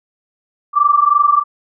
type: tone pair together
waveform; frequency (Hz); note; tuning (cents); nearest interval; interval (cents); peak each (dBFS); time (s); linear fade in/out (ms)
sine; 1159 / 1182; D6 / D6; -23 / +11; unison; 34; -12 / -12; 0.73-1.44; 50
effects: none